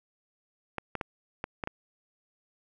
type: clicks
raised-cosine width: 0.5 ms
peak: -17 dBFS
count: 6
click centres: 0.783 / 0.953 / 1.012 / 1.441 / 1.638 / 1.674 s
effects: none